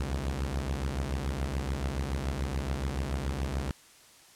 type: beating tone pair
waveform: sawtooth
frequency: 65.41 / 72.41 Hz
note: C2 / D2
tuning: 0 / -24 cents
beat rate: 7 Hz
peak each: -28 / -30 dBFS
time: 0-3.71 s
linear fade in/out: 0 ms
effects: white hiss -56 dBFS RMS until 4.35 s + low-pass 10000 Hz 12 dB/octave